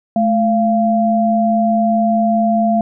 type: tone pair together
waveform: sine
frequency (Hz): 216.7 / 688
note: A3 / F5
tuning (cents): -26 / -26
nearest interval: octave + minor sixth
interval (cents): 2000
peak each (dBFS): -14 / -14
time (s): 0.16-2.81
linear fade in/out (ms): 2
effects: none